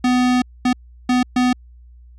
square tone bursts at uneven times, 250 Hz, B3, 21 cents sharp, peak -14 dBFS, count 4, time 0.04-0.42 / 0.65-0.73 / 1.09-1.23 / 1.36-1.53 s, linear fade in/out 5 ms, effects added 60 Hz sine -41 dBFS peak until 2.18 s + low-pass 6000 Hz 12 dB/octave

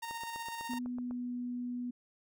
sawtooth tone with tremolo, 924 Hz, A#5, 16 cents flat, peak -34 dBFS, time 0.02-0.79 s, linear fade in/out 10 ms, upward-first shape square, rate 16 Hz, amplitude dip 30%
click train, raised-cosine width 1 ms, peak -34 dBFS, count 9, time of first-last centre 0.11-1.11 s, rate 8 Hz
sine tone with pitch glide, 246.9 to 245.2 Hz, B3 to B3, 0 to -12 cents, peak -35 dBFS, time 0.69-1.91 s, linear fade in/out 10 ms, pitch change -12 cents, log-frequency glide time 0.84-1.32 s
effects none

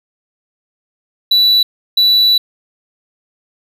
triangle tone bursts at uneven times, 3951 Hz, B7, in tune, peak -6 dBFS, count 2, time 1.31-1.63 / 1.97-2.38 s, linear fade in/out 5 ms, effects none

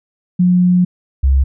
sine tone pair in turn, 179.6 / 67.27 Hz, F3 / C2, +49 / +49 cents, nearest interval octave + perfect fourth, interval 1700 cents, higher first, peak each -8 dBFS, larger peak neither, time 0.39-0.85 / 1.23-1.44 s, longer first, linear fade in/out 10 ms, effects none

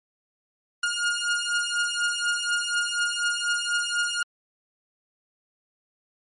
sawtooth beating tone pair, 1422 / 1426.1 Hz, F6 / F6, +31 / +36 cents, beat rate 4.1 Hz, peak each -23 dBFS, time 0.83-4.23 s, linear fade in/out 5 ms, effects MP3 48 kbps

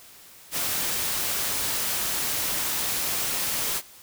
white noise, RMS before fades -27 dBFS, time 0.51-3.82 s, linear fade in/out 50 ms, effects white hiss -49 dBFS RMS until 4.02 s

